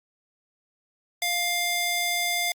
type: tone with high-pass filter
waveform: square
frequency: 702 Hz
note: F5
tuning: 9 cents sharp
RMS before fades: -26 dBFS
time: 1.22-2.52 s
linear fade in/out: 2 ms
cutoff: 1600 Hz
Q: 0.72
effects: Opus 48 kbps